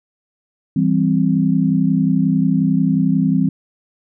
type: chord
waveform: sine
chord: C major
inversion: first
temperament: equal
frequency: 164.81 / 196 / 261.6 Hz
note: E3 / G3 / C4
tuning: 0 / 0 / 0 cents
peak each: -17 dBFS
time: 0.76-3.49 s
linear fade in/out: 5 ms
effects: none